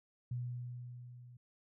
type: tone with level ramp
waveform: sine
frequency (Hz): 122.6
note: B2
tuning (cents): -12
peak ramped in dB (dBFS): -35 to -53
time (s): 0.31-1.37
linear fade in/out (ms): 5
effects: none